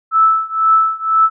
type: tone with tremolo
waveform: sine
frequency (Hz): 1313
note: E6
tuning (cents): -7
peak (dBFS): -6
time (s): 0.11-1.3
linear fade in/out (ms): 50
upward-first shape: triangle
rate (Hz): 2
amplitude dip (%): 95
effects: none